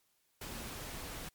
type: tone in noise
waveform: sine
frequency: 230.7 Hz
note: A#3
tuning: 18 cents flat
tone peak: -51 dBFS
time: 0.45-0.68 s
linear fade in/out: 5 ms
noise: pink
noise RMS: -44 dBFS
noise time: 0.41-1.29 s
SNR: -10 dB
effects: white hiss -75 dBFS RMS until 1.34 s + MP3 96 kbps